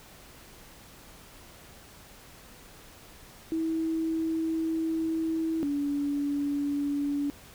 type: tone pair in turn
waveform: sine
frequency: 323.4 / 286.3 Hz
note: E4 / D4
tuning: -33 / -44 cents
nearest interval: major second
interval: 211 cents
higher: first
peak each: -26 dBFS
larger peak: neither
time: 3.52-5.63 / 5.63-7.3 s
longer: first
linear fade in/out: 0 ms
effects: pink hiss -51 dBFS RMS until 7.54 s